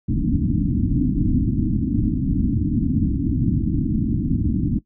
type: low-pass noise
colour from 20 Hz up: white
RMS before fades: -20 dBFS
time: 0.08-4.79 s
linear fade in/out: 10 ms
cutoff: 310 Hz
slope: 96 dB/octave
effects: noise-tail reverb RT60 0.1 s tail -18 dB re dry